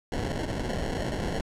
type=noise with sample-and-hold; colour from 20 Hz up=pink; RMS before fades=-30 dBFS; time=0.12-1.41 s; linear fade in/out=2 ms; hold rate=1225 Hz; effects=low-pass 8000 Hz 12 dB/octave